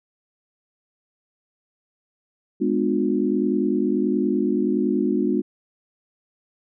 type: chord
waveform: sine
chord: G# diminished seventh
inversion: none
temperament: just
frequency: 207.7 / 249.2 / 299 / 358.8 Hz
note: G#3 / B3 / D4 / F4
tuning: 0 / +16 / +31 / +47 cents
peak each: -24 dBFS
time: 2.6-5.42 s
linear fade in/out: 20 ms
effects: none